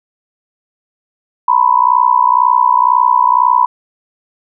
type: tone with amplitude modulation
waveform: sine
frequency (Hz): 987.8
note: B5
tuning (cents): 0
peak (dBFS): -3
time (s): 1.48-3.66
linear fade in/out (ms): 5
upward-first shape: sine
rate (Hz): 62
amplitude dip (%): 95
effects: none